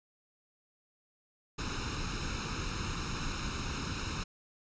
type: noise with comb filter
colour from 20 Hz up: pink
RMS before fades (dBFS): -36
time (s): 1.58-4.24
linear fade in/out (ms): 10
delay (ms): 0.76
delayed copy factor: +0.75
effects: resampled to 16000 Hz